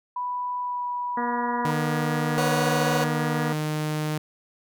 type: tone with pitch glide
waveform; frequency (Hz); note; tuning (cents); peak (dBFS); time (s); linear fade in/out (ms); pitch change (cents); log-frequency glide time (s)
sine; 987.8 to 978.7; B5 to B5; 0 to -16; -26; 0.16-1.71; 5; -16; 0.6-0.85
type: harmonic tone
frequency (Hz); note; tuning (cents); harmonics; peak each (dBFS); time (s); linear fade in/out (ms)
239.8; A#3; +49; 1 / 2 / 3 / 4 / 5 / 6 / 7 / 8; -30 / -33 / -35 / -36 / -37 / -38 / -38 / -39; 1.17-3.53; 5
type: tone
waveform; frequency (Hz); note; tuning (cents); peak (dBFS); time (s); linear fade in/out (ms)
sawtooth; 153.1; D#3; -28; -21; 1.65-4.18; 2
type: chord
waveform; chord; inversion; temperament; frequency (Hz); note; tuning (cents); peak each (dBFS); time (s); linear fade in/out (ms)
30% pulse; B suspended second; none; just; 493.9 / 555.6 / 740.8; B4 / C#5 / F#5; 0 / +4 / +2; -26; 2.38-3.04; 0
effects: none